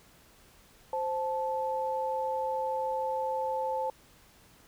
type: tone pair together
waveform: sine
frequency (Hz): 523.3 / 873.5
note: C5 / A5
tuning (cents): 0 / -13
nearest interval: major sixth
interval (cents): 887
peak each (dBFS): -32 / -31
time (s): 0.93-3.9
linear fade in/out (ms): 2
effects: pink hiss -59 dBFS RMS until 4.67 s